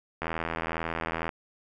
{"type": "click train", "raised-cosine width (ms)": 0.5, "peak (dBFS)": -15, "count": 89, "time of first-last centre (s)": [0.22, 1.292], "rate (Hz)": 82.1, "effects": []}